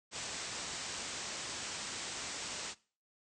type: low-pass noise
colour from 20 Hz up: white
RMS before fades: -42 dBFS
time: 0.11-2.75 s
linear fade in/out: 50 ms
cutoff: 8300 Hz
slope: 96 dB/octave
effects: noise-tail reverb RT60 0.4 s tail -21 dB re dry + high-pass 60 Hz 12 dB/octave